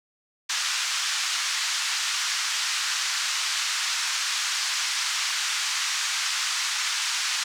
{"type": "band-pass noise", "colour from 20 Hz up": "white", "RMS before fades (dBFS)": -27, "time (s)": [0.49, 7.44], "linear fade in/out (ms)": 10, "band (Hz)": [1100, 6700], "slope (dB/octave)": 24, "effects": []}